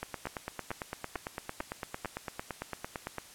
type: two click trains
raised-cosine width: 0.5 ms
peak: -20 / -20 dBFS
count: 5 / 29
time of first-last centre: 0.27-2.048 / 0.03-3.183 s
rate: 2.25 / 8.88 Hz
effects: white hiss -52 dBFS RMS until 3.34 s + low-pass 11000 Hz 12 dB/octave